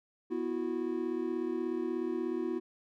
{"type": "chord", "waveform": "triangle", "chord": "B suspended fourth", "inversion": "none", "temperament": "equal with one note detuned", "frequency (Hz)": [246.9, 329.6, 366.2], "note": ["B3", "E4", "F#4"], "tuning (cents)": [0, 0, -18], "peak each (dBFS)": [-36, -33, -33], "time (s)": [0.3, 2.6], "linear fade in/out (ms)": 20, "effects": []}